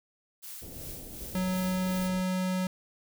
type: noise with tremolo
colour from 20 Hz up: blue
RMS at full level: -42 dBFS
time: 0.42-2.09 s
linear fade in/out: 20 ms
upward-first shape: sine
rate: 2.7 Hz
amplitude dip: 50%
type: low-pass noise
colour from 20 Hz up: pink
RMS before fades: -45 dBFS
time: 0.61-2.22 s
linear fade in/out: 20 ms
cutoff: 600 Hz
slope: 24 dB/octave
type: tone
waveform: square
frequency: 185 Hz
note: F#3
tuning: in tune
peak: -28 dBFS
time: 1.35-2.67 s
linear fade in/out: 2 ms
effects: none